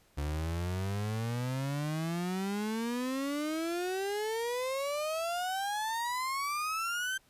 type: exponential sweep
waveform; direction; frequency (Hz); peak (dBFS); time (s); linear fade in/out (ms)
35% pulse; up; 71.5 to 1568; -30; 0.17-7.18; 10
effects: pink hiss -66 dBFS RMS until 7.29 s + resampled to 32000 Hz